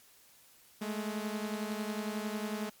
sawtooth beating tone pair, 209.5 / 220.5 Hz, G#3 / A3, +15 / +4 cents, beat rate 11 Hz, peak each -32 / -35 dBFS, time 0.81-2.7 s, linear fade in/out 10 ms, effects white hiss -61 dBFS RMS until 2.8 s + MP3 96 kbps

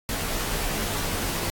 pink noise with comb filter, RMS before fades -28 dBFS, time 0.09-1.5 s, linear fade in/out 0 ms, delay 16 ms, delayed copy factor -0.9, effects AAC 64 kbps

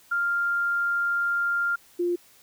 sine tone pair in turn, 1396.9 / 350.1 Hz, F6 / F4, 0 / +4 cents, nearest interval 2 octaves, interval 2396 cents, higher first, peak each -22 dBFS, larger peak neither, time 0.11-1.76 / 1.99-2.16 s, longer first, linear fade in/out 10 ms, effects white hiss -56 dBFS RMS until 2.42 s

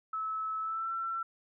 sine tone with pitch glide, 1300 to 1345.8 Hz, E6 to E6, -24 to +35 cents, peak -32 dBFS, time 0.13-1.23 s, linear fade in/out 5 ms, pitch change +59 cents, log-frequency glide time 0.6-0.91 s, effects none

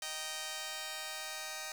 5% pulse chord, Eb major, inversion none, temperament just, 622.3 / 777.8 / 933.4 Hz, Eb5 / G5 / Bb5, 0 / -14 / +2 cents, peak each -32 / -32 / -36 dBFS, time 0.02-1.72 s, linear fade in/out 2 ms, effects 9-bit

